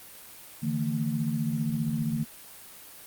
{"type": "tone cluster", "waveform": "sine", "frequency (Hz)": [147.3, 162.4, 225.8], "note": ["D3", "E3", "A3"], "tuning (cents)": [6, -26, 45], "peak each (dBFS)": [-30, -32, -29], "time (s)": [0.62, 2.25], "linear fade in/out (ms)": 20, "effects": ["white hiss -47 dBFS RMS until 3.06 s", "Opus 32 kbps"]}